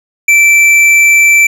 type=tone with tanh clipping; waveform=triangle; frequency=2333 Hz; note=D7; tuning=12 cents flat; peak=-5 dBFS; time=0.28-1.47 s; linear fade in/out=5 ms; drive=14 dB; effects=none